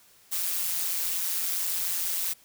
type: noise with amplitude modulation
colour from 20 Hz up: blue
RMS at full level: -26 dBFS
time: 0.31-2.34 s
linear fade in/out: 20 ms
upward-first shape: sine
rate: 176 Hz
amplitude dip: 65%
effects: white hiss -58 dBFS RMS until 2.44 s